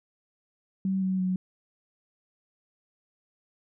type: tone with pitch steps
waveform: sine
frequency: 191.2 / 188.02 / 184.9 Hz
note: G3 / F#3 / F#3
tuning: -43 / +28 / -1 cents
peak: -24 dBFS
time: 0.85-1.36 s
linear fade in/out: 2 ms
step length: 170 ms
effects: none